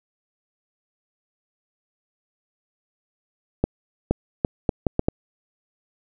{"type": "accelerating click train", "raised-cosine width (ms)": 2, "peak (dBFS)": -5, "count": 7, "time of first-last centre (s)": [3.64, 5.085], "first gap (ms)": 470, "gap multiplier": 0.72, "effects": []}